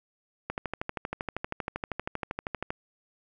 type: click train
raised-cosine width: 0.5 ms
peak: -16 dBFS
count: 29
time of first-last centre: 0.5-2.705 s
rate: 12.7 Hz
effects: none